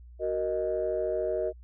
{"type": "chord", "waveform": "sine", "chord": "D# minor", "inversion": "first", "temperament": "just", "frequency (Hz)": [373.4, 466.7, 622.3], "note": ["F#4", "A#4", "D#5"], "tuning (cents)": [16, 2, 0], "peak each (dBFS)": [-31, -31, -29], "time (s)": [0.19, 1.53], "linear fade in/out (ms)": 50, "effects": ["tanh soft clip ceiling -19 dBFS", "added 60 Hz sine -46 dBFS peak until 1.63 s"]}